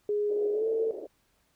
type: tone with pitch glide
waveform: sine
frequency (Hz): 415.3 to 447.7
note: G#4 to A4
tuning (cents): 0 to +30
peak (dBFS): -25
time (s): 0.09-0.91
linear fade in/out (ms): 2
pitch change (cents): +130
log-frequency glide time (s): 0.53-0.66
type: band-pass noise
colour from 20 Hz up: pink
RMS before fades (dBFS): -40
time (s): 0.29-1.07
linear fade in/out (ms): 10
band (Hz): 340 to 600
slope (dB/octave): 48
effects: pink hiss -70 dBFS RMS until 1.55 s

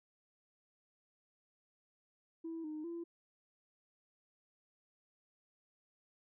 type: tone with pitch steps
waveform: sine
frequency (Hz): 328.2 / 307.3 / 338.7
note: E4 / D#4 / E4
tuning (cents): -8 / -21 / +47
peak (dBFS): -39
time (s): 2.44-3.04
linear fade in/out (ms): 10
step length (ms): 200
effects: tanh soft clip ceiling -37 dBFS

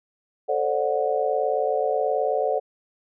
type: chord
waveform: sine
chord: D dominant seventh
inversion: second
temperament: just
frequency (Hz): 440.5 / 528.6 / 587.3 / 734.2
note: A4 / C5 / D5 / F#5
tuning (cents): +2 / +18 / 0 / -14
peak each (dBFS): -26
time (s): 0.48-2.6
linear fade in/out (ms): 20
effects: none

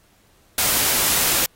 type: noise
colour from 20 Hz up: white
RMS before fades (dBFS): -19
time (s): 0.58-1.46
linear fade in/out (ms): 2
effects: pink hiss -58 dBFS RMS until 1.55 s + AAC 48 kbps

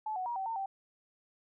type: tone with pitch steps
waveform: sine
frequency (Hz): 864 / 741 / 951 / 768 / 907 / 778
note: A5 / F#5 / A#5 / G5 / A#5 / G5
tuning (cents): -32 / +2 / +34 / -36 / -48 / -13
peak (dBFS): -33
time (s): 0.06-0.66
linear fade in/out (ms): 5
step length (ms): 100
effects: none

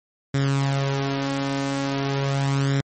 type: tone with flanger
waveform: sawtooth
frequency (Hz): 137.9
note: C#3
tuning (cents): -9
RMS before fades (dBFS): -23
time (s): 0.34-2.81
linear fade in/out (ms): 5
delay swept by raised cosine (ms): 0.55 to 3.95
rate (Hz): 0.41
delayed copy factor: +0.55
effects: MP3 32 kbps

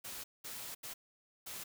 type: noise bursts at uneven times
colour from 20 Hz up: white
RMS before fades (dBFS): -45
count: 4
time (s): 0.04-0.24 / 0.44-0.75 / 0.83-0.94 / 1.46-1.64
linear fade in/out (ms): 10
effects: none

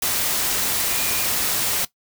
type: tone in noise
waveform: sine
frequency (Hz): 2432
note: D#7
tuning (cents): -40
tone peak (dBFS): -32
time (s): 0.9-1.26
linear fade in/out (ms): 5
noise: white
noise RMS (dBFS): -22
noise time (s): 0.02-1.85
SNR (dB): -13
effects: noise-tail reverb RT60 0.1 s tail -17 dB re dry

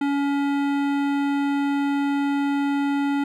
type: tone with hard clipping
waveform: sine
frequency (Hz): 282.1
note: C#4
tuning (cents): +30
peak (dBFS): -22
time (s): 0.01-3.24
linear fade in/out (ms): 5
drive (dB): 16
effects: none

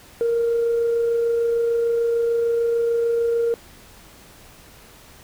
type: tone with amplitude modulation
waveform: sine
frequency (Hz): 466.2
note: A#4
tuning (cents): 0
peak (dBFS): -15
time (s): 0.21-3.54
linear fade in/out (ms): 0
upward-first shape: sine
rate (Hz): 26.7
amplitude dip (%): 25
effects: tanh soft clip ceiling -14 dBFS + pink hiss -47 dBFS RMS until 5.23 s

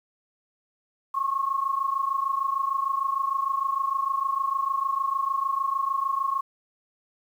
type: tone pair together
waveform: sine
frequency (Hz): 1082.1 / 1108.7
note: C#6 / C#6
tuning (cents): -42 / 0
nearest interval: unison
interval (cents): 42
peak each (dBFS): -25 / -28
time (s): 1.14-6.41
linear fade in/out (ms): 10
effects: 9-bit

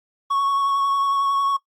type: tone with vibrato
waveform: triangle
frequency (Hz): 1108.7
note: C#6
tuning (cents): 0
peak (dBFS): -16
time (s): 0.3-1.57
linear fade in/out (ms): 10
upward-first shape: sine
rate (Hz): 11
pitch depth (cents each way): 15
effects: noise-tail reverb RT60 0.1 s tail -18 dB re dry + Opus 32 kbps

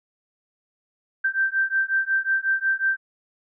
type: beating tone pair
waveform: sine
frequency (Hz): 1563 / 1568.5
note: G6 / G6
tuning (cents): -6 / +1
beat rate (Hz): 5.5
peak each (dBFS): -23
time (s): 1.24-2.97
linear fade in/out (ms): 10
effects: none

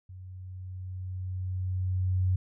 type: tone with level ramp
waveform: sine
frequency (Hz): 92.5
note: F#2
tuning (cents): 0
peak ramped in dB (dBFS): -42 to -22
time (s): 0.09-2.36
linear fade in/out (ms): 5
effects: none

